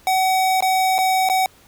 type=tone with dropouts; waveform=square; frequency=754 Hz; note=F#5; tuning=32 cents sharp; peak=-16 dBFS; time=0.07-1.46 s; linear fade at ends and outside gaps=1 ms; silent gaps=0.606-0.624 / 0.982-0.987 / 1.289-1.298 s; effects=pink hiss -51 dBFS RMS until 1.67 s